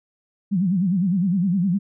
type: tone with vibrato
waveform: sine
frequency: 185 Hz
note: F#3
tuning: in tune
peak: -17 dBFS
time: 0.51-1.79 s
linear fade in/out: 20 ms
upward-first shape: sine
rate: 9.8 Hz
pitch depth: 170 cents each way
effects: none